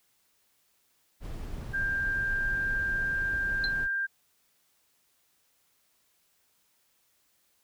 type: noise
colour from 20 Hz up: brown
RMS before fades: -37 dBFS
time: 1.2-3.88 s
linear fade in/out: 50 ms
type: tone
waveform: sine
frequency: 1590 Hz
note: G6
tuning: 24 cents sharp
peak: -27 dBFS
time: 1.73-4.07 s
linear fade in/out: 20 ms
type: tone with exponential decay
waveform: sine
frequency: 4109 Hz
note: C8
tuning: 32 cents flat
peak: -25 dBFS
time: 3.64-3.73 s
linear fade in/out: 1 ms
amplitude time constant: 19 ms
effects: white hiss -70 dBFS RMS until 7.63 s